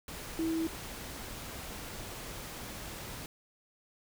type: tone in noise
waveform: sine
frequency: 325.2 Hz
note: E4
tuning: 23 cents flat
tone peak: -29 dBFS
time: 0.39-0.67 s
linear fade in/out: 2 ms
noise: pink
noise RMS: -43 dBFS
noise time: 0.08-3.26 s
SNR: +11 dB
effects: none